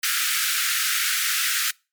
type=high-pass noise; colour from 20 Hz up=pink; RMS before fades=-23 dBFS; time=0.03-1.71 s; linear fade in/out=5 ms; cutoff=1300 Hz; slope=96 dB/octave; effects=noise-tail reverb RT60 0.3 s tail -26 dB re dry + MP3 96 kbps